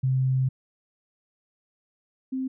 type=tone pair in turn; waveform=sine; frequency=130.81 / 261.6 Hz; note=C3 / C4; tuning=0 / 0 cents; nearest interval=octave; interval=1200 cents; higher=second; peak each=-20 / -26 dBFS; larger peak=first; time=0.03-0.49 / 2.32-2.48 s; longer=first; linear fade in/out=10 ms; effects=none